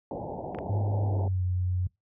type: low-pass noise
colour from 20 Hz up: white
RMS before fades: -36 dBFS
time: 0.11-1.28 s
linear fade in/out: 2 ms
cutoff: 880 Hz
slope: 96 dB/octave
type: clicks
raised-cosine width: 0.5 ms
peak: -26 / -24 dBFS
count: 2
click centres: 0.548 / 0.587 s
type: tone with pitch glide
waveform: sine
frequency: 102 to 90.87 Hz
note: G#2 to F#2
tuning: -31 to -31 cents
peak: -24 dBFS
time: 0.69-1.87 s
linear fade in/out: 5 ms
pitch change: -200 cents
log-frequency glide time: 1.02-1.43 s
effects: noise-tail reverb RT60 0.2 s tail -25 dB re dry + high-pass 60 Hz 12 dB/octave